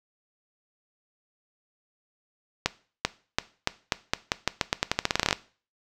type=accelerating click train; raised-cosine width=0.2 ms; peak=-4 dBFS; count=22; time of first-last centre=2.66-5.328 s; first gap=390 ms; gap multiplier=0.86; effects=noise-tail reverb RT60 0.4 s tail -18 dB re dry

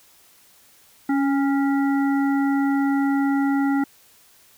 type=harmonic tone with a mistuned harmonic; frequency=278.2 Hz; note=C#4; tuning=6 cents sharp; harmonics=1 / 3 / 5 / 7; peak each=-18 / -28 / -32 / -35 dBFS; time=1.09-3.84 s; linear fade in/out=5 ms; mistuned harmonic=3; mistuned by=-37 cents; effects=white hiss -54 dBFS RMS until 4.57 s

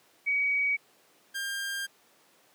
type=tone pair in turn; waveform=sine / sawtooth; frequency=2263 / 1600.2 Hz; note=C#7 / G6; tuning=+35 / +35 cents; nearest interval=tritone; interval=600 cents; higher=first; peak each=-24 / -28 dBFS; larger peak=first; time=0.26-0.77 / 1.34-1.87 s; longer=second; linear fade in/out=20 ms; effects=pink hiss -62 dBFS RMS until 2.54 s + high-pass 300 Hz 12 dB/octave

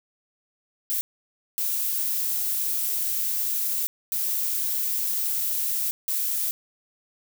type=noise bursts at uneven times; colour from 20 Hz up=violet; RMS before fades=-26 dBFS; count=4; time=0.9-1.01 / 1.58-3.87 / 4.12-5.91 / 6.08-6.51 s; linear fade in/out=0 ms; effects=none

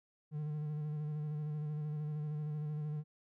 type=tone with vibrato; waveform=triangle; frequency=150.8 Hz; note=D3; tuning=46 cents sharp; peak=-34 dBFS; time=0.31-3.04 s; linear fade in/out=50 ms; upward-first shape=square; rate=13 Hz; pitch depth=24 cents each way; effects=none

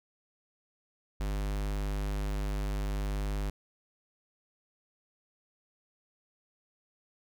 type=tone; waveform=square; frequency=50.3 Hz; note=G1; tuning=45 cents sharp; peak=-31 dBFS; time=1.2-3.5 s; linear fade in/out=5 ms; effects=none

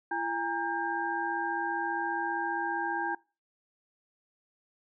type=tone cluster; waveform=sine; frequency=338.8 / 814 / 929 / 1596 Hz; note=E4 / G#5 / A#5 / G6; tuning=+48 / -35 / -6 / +31 cents; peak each=-37 / -33 / -36 / -34 dBFS; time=0.11-3.15 s; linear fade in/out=5 ms; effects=noise-tail reverb RT60 0.3 s tail -22 dB re dry

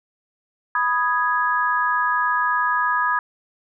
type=chord; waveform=sine; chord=G# minor; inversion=first; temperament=equal; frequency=987.8 / 1244.5 / 1661.2 Hz; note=B5 / D#6 / G#6; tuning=0 / 0 / 0 cents; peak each=-22 dBFS; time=0.75-3.19 s; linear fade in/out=2 ms; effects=none

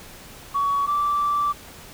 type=tone pair in turn; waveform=sine; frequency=1126 / 1166.2 Hz; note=C#6 / D6; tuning=+27 / -13 cents; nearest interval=minor second; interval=60 cents; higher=second; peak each=-18 dBFS; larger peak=neither; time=0.54-0.87 / 0.87-1.53 s; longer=second; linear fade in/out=20 ms; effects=tanh soft clip ceiling -15 dBFS + pink hiss -43 dBFS RMS until 1.93 s

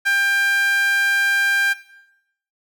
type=tone with high-pass filter; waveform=sawtooth; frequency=795 Hz; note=G5; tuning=24 cents sharp; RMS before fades=-18 dBFS; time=0.05-1.74 s; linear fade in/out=20 ms; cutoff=1700 Hz; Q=6.7; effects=noise-tail reverb RT60 0.8 s tail -17 dB re dry

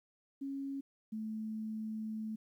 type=tone pair in turn; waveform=sine; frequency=274.8 / 218.1 Hz; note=C#4 / A3; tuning=-15 / -15 cents; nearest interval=major third; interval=400 cents; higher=first; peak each=-37 / -37 dBFS; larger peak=neither; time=0.41-0.81 / 1.12-2.36 s; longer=second; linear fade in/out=10 ms; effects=12-bit

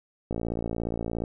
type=click train; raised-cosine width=2 ms; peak=-17 dBFS; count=54; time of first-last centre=0.31-1.238 s; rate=57.1 Hz; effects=none

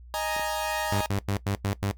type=chord; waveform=sawtooth; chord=D# suspended fourth; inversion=none; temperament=equal; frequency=622.3 / 830.6 / 932.3 Hz; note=D#5 / G#5 / A#5; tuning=0 / 0 / 0 cents; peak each=-28 dBFS; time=0.14-1.06 s; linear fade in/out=0 ms
type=clicks; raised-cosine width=2 ms; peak=-29 / -29 dBFS; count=2; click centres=0.365 / 0.396 s
type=tone bursts; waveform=sawtooth; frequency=99.7 Hz; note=G2; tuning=30 cents sharp; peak=-21 dBFS; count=6; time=0.92-1.911 s; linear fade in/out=0 ms; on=86 ms; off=95 ms
effects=noise-tail reverb RT60 0.1 s tail -18 dB re dry + added 60 Hz sine -44 dBFS peak until 1.97 s

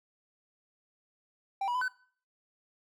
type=tone with pitch steps; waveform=triangle; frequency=784 / 969 / 1004 / 1515 Hz; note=G5 / B5 / B5 / F#6; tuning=0 / -33 / +28 / +40 cents; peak=-27 dBFS; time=1.61-1.882 s; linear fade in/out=5 ms; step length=68 ms; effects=noise-tail reverb RT60 0.5 s tail -21 dB re dry

